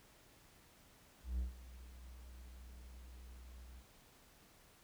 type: tone with ADSR envelope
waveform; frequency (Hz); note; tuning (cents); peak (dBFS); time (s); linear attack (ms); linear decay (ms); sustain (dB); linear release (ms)
triangle; 61.74; B1; 0; -32; 1.23-3.84; 160; 130; -18; 52
effects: pink hiss -65 dBFS RMS until 4.83 s